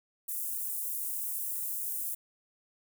white high-pass noise, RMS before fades -35 dBFS, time 0.28-2.15 s, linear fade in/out 10 ms, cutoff 9200 Hz, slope 24 dB/octave, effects none

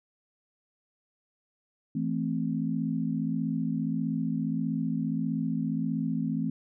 sine chord, A minor, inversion second, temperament equal, 164.81 / 220 / 261.6 Hz, E3 / A3 / C4, 0 / 0 / 0 cents, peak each -31 dBFS, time 1.95-6.5 s, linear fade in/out 5 ms, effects none

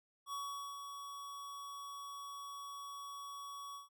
square tone with ADSR envelope, 1125 Hz, C#6, 25 cents sharp, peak -40 dBFS, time 0.26-3.89 s, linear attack 67 ms, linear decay 440 ms, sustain -6 dB, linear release 140 ms, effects none

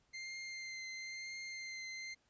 sawtooth tone with vibrato, 2093 Hz, C7, in tune, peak -40 dBFS, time 0.13-2.15 s, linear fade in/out 20 ms, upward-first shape triangle, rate 1 Hz, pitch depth 20 cents each way, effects pink hiss -75 dBFS RMS until 2.29 s + resampled to 16000 Hz

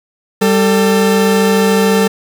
40% pulse tone pair together, 195.75 / 445.7 Hz, G3 / A4, -2 / +22 cents, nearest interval octave + major second, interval 1424 cents, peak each -11 dBFS, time 0.41-2.08 s, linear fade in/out 10 ms, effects 7-bit

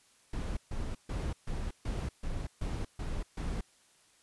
brown noise bursts, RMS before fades -35 dBFS, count 9, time 0.33-3.61 s, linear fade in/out 5 ms, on 240 ms, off 140 ms, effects white hiss -65 dBFS RMS until 4.22 s + resampled to 24000 Hz

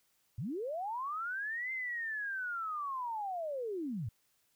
sine linear two-way sweep, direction up then down, 92.5 to 2093 to 92.5 Hz, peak -35 dBFS, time 0.38-4.09 s, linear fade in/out 5 ms, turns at 1.72 s, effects white hiss -74 dBFS RMS until 4.55 s

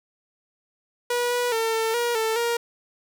sawtooth tone with pitch steps, 484.6 / 487.9 / 450.8 / 447.9 / 476.6 / 444.1 / 470.4 Hz, B4 / B4 / A4 / A4 / A#4 / A4 / A#4, -33 / -21 / +42 / +31 / +38 / +16 / +16 cents, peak -18 dBFS, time 1.1-2.57 s, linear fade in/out 5 ms, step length 210 ms, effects none

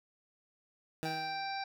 15% pulse tone with exponential decay, 160 Hz, D#3, 49 cents sharp, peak -28 dBFS, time 1.03-1.63 s, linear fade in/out 0 ms, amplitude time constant 130 ms
harmonic tone, 784 Hz, G5, in tune, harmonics 1 / 2 / 3 / 5 / 6 / 7, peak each -37 / -44 / -45 / -48 / -47 / -50 dBFS, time 1.05-1.64 s, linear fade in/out 5 ms
effects none

